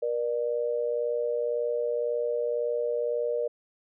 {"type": "tone pair together", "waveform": "sine", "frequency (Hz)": [476.6, 598.5], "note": ["A#4", "D5"], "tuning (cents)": [38, 33], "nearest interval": "major third", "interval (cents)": 395, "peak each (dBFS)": [-27, -30], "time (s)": [0.02, 3.48], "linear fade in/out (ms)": 10, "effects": []}